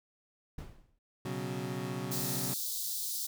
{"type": "noise with exponential decay", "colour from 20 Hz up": "brown", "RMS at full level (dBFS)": -37, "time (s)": [0.58, 0.99], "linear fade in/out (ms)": 5, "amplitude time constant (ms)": 87}
{"type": "chord", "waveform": "25% pulse", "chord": "B suspended second", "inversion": "none", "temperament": "equal", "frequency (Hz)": [123.47, 138.59, 185], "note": ["B2", "C#3", "F#3"], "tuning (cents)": [0, 0, 0], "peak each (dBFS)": -36, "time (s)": [1.25, 2.54], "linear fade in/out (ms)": 5}
{"type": "high-pass noise", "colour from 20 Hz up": "white", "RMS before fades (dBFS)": -36, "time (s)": [2.11, 3.27], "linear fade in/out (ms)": 10, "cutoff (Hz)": 3700, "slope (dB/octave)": 48}
{"effects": []}